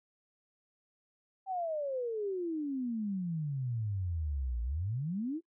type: exponential two-way sweep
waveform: sine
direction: down then up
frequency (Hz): 784 to 56.5 to 346.3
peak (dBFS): -32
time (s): 1.46-5.41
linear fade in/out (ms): 50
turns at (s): 4.62
effects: noise-tail reverb RT60 0.1 s tail -20 dB re dry